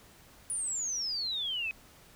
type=exponential sweep; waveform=sine; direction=down; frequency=9830 to 2509 Hz; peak=-31 dBFS; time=0.5-1.71 s; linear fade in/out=0 ms; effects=pink hiss -57 dBFS RMS until 2.15 s